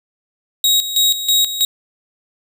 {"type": "tone with tremolo", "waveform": "sawtooth", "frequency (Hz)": 3800, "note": "A#7", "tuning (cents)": 33, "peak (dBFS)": -8, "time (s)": [0.64, 1.65], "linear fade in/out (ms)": 2, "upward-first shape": "square", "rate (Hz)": 3.1, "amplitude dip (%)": 70, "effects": []}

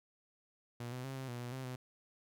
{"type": "tone with pitch steps", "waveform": "sawtooth", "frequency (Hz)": [119.8, 126.5, 134.1, 132.1, 121.1, 122, 131.2, 126.9], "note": ["A#2", "B2", "C3", "C3", "B2", "B2", "C3", "B2"], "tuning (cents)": [48, 42, 43, 17, -34, -21, 5, 47], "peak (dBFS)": -37, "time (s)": [0.8, 1.76], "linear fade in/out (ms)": 5, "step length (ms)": 120, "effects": []}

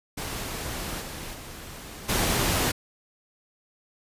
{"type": "noise with level steps", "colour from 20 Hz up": "pink", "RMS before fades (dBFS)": [-33, -37, -41, -24], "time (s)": [0.17, 2.72], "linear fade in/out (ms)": 10, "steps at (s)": [1, 1.33, 2.08], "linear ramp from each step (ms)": 20, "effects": ["resampled to 32000 Hz"]}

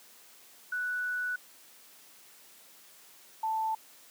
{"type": "tone pair in turn", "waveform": "sine", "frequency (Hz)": [1480, 882.3], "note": ["F#6", "A5"], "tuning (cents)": [0, 5], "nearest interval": "major sixth", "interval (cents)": 895, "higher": "first", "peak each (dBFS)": [-30, -28], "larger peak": "second", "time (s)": [[0.72, 1.36], [3.43, 3.75]], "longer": "first", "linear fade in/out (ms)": 5, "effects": ["white hiss -56 dBFS RMS until 4.1 s", "high-pass 200 Hz 12 dB/octave"]}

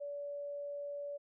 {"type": "tone", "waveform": "sine", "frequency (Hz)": 574, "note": "D5", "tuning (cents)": -40, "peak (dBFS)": -39, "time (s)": [0, 1.18], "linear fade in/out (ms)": 20, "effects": []}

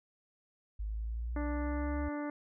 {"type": "linear sweep", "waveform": "sine", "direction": "up", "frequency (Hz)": [51.5, 70.4], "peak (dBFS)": -34, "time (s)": [0.79, 2.09], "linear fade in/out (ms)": 10}
{"type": "harmonic tone", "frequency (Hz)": 293.7, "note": "D4", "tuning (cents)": 0, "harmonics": [1, 2, 3, 4, 5, 6, 7], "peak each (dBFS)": [-36, -42, -46, -48, -50, -52, -53], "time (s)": [1.36, 2.3], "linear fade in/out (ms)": 2}
{"effects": []}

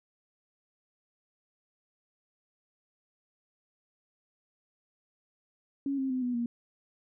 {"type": "tone with pitch steps", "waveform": "sine", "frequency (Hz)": [277.2, 266.5, 256.3, 246.4, 236.9], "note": ["C#4", "C4", "C4", "B3", "A#3"], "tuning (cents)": [0, 32, -36, -4, 28], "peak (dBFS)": -28, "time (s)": [5.86, 6.46], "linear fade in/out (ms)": 2, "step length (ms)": 120, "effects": []}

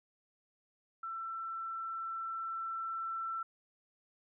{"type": "tone with level ramp", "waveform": "sine", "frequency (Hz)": 1339, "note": "E6", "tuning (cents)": 27, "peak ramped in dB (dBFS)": [-38, -35], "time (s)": [1.03, 3.43], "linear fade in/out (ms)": 5, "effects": []}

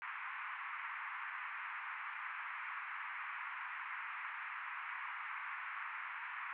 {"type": "band-pass noise", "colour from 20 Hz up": "pink", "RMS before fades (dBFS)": -45, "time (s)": [0.02, 6.53], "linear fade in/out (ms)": 0, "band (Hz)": [990, 2400], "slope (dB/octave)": 48, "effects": []}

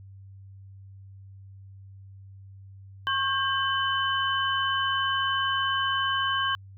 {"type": "tone cluster", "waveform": "sine", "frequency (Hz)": [1090, 1593, 3028], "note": ["C#6", "G6", "F#7"], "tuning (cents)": [-29, 27, 39], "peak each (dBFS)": [-27, -28, -29], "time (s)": [3.07, 6.55], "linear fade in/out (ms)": 0, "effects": ["added 97 Hz sine -44 dBFS peak until 6.77 s"]}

